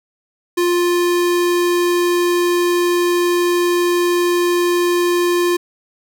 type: tone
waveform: square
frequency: 350.7 Hz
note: F4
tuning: 7 cents sharp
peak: -14 dBFS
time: 0.57-5.57 s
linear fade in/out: 10 ms
effects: none